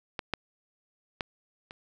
clicks, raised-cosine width 0.3 ms, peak -16 / -12 / -14 / -26 dBFS, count 4, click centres 0.192 / 0.337 / 1.208 / 1.709 s, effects none

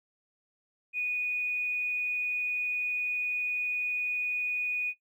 triangle tone with tanh clipping, 2472 Hz, D#7, 12 cents flat, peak -27 dBFS, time 0.93-4.94 s, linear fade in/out 50 ms, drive 2 dB, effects noise-tail reverb RT60 0.1 s tail -18 dB re dry

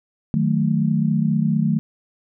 sine chord, D# diminished, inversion none, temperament equal, 155.56 / 185 / 220 Hz, D#3 / F#3 / A3, 0 / 0 / 0 cents, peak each -20 / -22 / -20 dBFS, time 0.34-1.79 s, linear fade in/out 0 ms, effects none

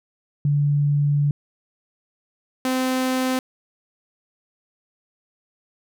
sine / sawtooth tone pair in turn, 144.8 / 258 Hz, D3 / C4, -24 / -24 cents, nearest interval minor seventh, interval 1000 cents, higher second, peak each -16 dBFS, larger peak neither, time 0.45-1.31 / 2.65-3.39 s, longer first, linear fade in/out 2 ms, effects none

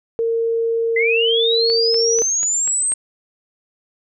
sine tone, 458.3 Hz, A#4, 29 cents flat, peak -16 dBFS, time 0.19-2.22 s, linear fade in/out 0 ms
sine linear sweep, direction up, 1997 to 8480 Hz, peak -16 dBFS, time 0.96-2.94 s, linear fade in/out 5 ms
click train, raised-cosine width 0.3 ms, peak -17 dBFS, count 6, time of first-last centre 1.7-2.92 s, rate 4.1 Hz
effects none

